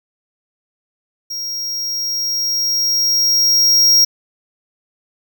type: tone with level ramp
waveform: square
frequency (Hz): 5600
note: F8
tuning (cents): +4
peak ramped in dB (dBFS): -23 to -8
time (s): 1.3-4.05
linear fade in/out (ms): 10
effects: none